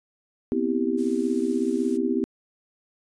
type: chord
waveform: sine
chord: C major seventh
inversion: third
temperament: just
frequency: 245.3 / 261.6 / 327 / 392.4 Hz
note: B3 / C4 / E4 / G4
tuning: -12 / 0 / -14 / +2 cents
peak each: -27 dBFS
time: 0.52-2.24 s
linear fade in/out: 0 ms
type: noise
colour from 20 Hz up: blue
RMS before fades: -45 dBFS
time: 0.97-1.98 s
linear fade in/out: 20 ms
effects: resampled to 22050 Hz